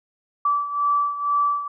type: beating tone pair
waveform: sine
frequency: 1157 / 1159.1 Hz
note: D6 / D6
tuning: -26 / -23 cents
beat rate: 2.1 Hz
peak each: -20 / -25 dBFS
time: 0.45-1.68 s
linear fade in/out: 5 ms
effects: none